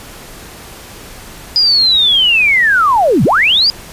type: linear two-way sweep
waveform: sine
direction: down then up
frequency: 4978 to 103.3 to 4978 Hz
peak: -7 dBFS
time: 1.56-3.7 s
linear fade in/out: 0 ms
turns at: 3.24 s
effects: pink hiss -33 dBFS RMS until 3.92 s + resampled to 32000 Hz